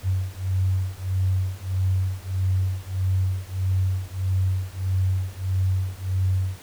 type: beating tone pair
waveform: sine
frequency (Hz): 93.1 / 94.7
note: F#2 / F#2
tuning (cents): +11 / +41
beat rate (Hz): 1.6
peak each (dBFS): -24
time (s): 0.03-6.58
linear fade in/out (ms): 50
effects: pink hiss -46 dBFS RMS until 6.62 s